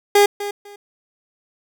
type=tone with echo; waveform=30% pulse; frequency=407.7 Hz; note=G#4; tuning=32 cents flat; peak=-7 dBFS; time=0.15-0.26 s; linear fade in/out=5 ms; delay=250 ms; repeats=2; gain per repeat=-14 dB; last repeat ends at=0.76 s; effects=none